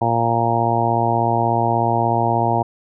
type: harmonic tone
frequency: 116.54 Hz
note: A#2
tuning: in tune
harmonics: 1 / 2 / 3 / 4 / 5 / 6 / 7 / 8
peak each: -22 / -26 / -25 / -28 / -27 / -21 / -22 / -22 dBFS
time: 0.01-2.63 s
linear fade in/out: 10 ms
effects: none